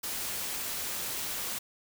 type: noise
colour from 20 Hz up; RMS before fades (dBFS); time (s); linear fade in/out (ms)
white; -35; 0.03-1.59; 10
effects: none